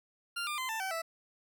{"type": "tone with pitch steps", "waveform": "20% pulse", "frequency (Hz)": [1394, 1199.6, 1032.3, 888.4, 764.5, 657.9], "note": ["F6", "D6", "C6", "A5", "G5", "E5"], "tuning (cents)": [-4, 36, -24, 16, -44, -4], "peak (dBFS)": -29, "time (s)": [0.36, 1.02], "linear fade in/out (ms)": 10, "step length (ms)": 110, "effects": []}